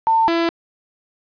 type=tone pair in turn; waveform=sine / sawtooth; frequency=898 / 335.1 Hz; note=A5 / E4; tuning=+35 / +29 cents; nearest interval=octave + perfect fourth; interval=1706 cents; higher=first; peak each=-12 dBFS; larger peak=neither; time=0.07-0.28 / 0.28-0.49 s; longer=neither; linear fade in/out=0 ms; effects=resampled to 11025 Hz + 8-bit